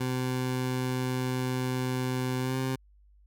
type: tone with pitch glide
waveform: 20% pulse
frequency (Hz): 127.8 to 131.09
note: C3 to C3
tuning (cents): -40 to +4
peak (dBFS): -23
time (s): 0-2.76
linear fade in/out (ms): 10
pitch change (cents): +44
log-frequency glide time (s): 2.4-2.57
effects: added 50 Hz sine -56 dBFS peak until 3.26 s